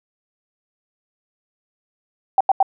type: tone bursts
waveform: sine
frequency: 773 Hz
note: G5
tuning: 24 cents flat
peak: -10 dBFS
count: 3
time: 2.38-2.628 s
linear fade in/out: 2 ms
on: 26 ms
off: 85 ms
effects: none